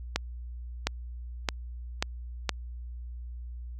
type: accelerating click train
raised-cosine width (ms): 0.2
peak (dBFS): -8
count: 5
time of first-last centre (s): 0.16-2.493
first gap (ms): 710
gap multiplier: 0.87
effects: added 60 Hz sine -37 dBFS peak until 3.79 s